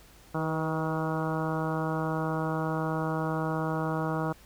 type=harmonic tone with a mistuned harmonic; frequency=158.6 Hz; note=D#3; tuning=33 cents sharp; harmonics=1 / 2 / 3 / 4 / 5 / 6 / 7 / 8 / 9; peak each=-31 / -34 / -36 / -37 / -38 / -39 / -39 / -40 / -41 dBFS; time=0.34-4.33 s; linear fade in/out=10 ms; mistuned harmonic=3; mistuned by=+28 cents; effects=added 50 Hz sine -56 dBFS peak until 4.45 s + pink hiss -56 dBFS RMS until 4.45 s